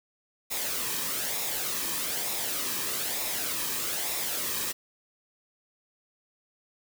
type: noise with flanger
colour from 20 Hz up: white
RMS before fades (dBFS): -31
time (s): 0.5-4.73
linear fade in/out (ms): 20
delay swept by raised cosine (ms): 0.65 to 1.45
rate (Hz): 1.1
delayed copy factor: -0.5
effects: none